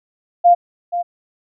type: tone with echo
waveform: sine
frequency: 698.5 Hz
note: F5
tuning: in tune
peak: -6 dBFS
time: 0.44-0.55 s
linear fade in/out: 20 ms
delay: 480 ms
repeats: 1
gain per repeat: -11 dB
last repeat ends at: 1.03 s
effects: none